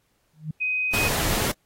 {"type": "tone with exponential growth", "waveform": "sine", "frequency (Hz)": 155.1, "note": "D#3", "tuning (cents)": -5, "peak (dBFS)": -24, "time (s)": [0.33, 0.51], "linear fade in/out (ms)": 5, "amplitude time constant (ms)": 39}
{"type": "tone", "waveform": "sine", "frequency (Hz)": 2510, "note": "D#7", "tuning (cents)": 15, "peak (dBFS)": -22, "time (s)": [0.6, 1.09], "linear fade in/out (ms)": 20}
{"type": "noise", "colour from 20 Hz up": "pink", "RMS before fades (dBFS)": -25, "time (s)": [0.93, 1.52], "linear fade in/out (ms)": 10}
{"effects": ["pink hiss -69 dBFS RMS until 1.65 s", "AAC 48 kbps"]}